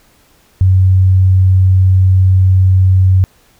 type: tone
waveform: sine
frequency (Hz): 93.7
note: F#2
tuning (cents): +22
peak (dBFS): -5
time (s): 0.61-3.24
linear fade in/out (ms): 0
effects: pink hiss -50 dBFS RMS until 3.59 s